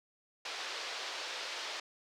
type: band-pass noise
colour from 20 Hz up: white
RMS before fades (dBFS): -41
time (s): 0.45-1.8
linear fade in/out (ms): 5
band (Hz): 410 to 5000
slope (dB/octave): 24
effects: none